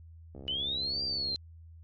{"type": "click train", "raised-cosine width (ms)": 2, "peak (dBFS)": -33, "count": 69, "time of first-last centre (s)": [0.35, 1.346], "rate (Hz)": 68.3}
{"type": "linear two-way sweep", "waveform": "sine", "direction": "up then down", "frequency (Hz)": [2944, 4768, 4080], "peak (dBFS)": -30, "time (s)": [0.48, 1.36], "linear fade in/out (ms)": 0, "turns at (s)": 1.03}
{"effects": ["added 82 Hz sine -48 dBFS peak until 1.83 s", "MP3 32 kbps"]}